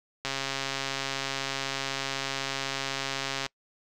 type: click train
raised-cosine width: 0.2 ms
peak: -13 dBFS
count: 438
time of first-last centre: 0.25-3.463 s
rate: 136 Hz
effects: noise-tail reverb RT60 0.1 s tail -25 dB re dry